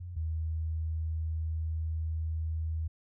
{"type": "tone pair in turn", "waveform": "sine", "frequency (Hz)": [88, 79.98], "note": ["F2", "D#2"], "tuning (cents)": [14, 48], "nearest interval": "major second", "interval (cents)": 166, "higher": "first", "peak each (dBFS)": [-38, -30], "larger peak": "second", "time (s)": [[0, 0.16], [0.16, 2.88]], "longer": "second", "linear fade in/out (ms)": 10, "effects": []}